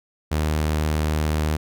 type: tone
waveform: sawtooth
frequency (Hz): 76.9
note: D#2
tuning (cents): -20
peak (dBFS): -16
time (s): 0.31-1.57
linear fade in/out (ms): 10
effects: none